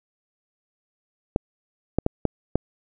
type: clicks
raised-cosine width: 2 ms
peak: -6 dBFS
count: 5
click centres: 1.361 / 1.986 / 2.064 / 2.253 / 2.556 s
effects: none